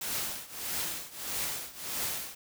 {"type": "noise with tremolo", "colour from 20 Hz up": "white", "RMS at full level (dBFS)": -32, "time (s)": [0.01, 2.35], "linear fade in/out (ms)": 5, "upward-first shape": "triangle", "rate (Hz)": 1.6, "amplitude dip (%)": 90, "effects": []}